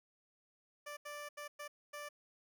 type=tone bursts at uneven times; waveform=15% pulse; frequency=587.3 Hz; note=D5; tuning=in tune; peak=-38 dBFS; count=5; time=0.86-0.97 / 1.05-1.29 / 1.37-1.48 / 1.59-1.68 / 1.93-2.09 s; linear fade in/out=10 ms; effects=none